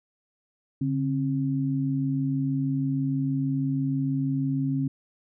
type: tone pair together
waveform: sine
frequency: 141.9 / 268.2 Hz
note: C#3 / C4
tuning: +41 / +43 cents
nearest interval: major seventh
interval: 1102 cents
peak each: -26 dBFS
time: 0.81-4.88 s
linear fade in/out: 5 ms
effects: none